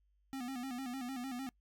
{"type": "tone with vibrato", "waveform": "square", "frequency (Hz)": 256.1, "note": "C4", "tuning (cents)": -37, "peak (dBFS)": -40, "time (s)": [0.33, 1.49], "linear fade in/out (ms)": 0, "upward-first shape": "square", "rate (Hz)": 6.6, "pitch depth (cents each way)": 83, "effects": ["noise-tail reverb RT60 0.1 s tail -24 dB re dry", "added 50 Hz sine -70 dBFS peak until 1.6 s"]}